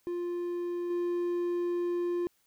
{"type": "tone with level steps", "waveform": "triangle", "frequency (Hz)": 349.8, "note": "F4", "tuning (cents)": 3, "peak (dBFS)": [-29, -26], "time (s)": [0.07, 2.27], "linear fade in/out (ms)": 0, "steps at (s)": 0.9, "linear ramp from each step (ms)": 5, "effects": ["white hiss -71 dBFS RMS until 2.46 s"]}